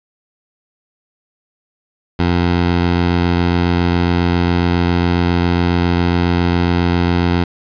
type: tone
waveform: 15% pulse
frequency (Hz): 87.31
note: F2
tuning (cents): 0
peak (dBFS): -6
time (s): 2.19-7.44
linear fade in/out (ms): 5
effects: resampled to 11025 Hz + 8-bit